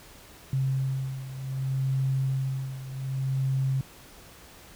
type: beating tone pair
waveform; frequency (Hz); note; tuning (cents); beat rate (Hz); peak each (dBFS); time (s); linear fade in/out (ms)
sine; 133.2 / 133.85; C3 / C3; +31 / +40; 0.65; -27 / -31; 0.53-3.81; 2
effects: pink hiss -50 dBFS RMS until 4.75 s